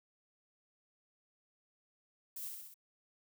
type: noise with echo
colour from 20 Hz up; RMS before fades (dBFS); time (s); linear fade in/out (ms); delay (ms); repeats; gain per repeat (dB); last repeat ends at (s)
violet; -44; 2.36-2.49; 5; 63; 4; -3; 2.742
effects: none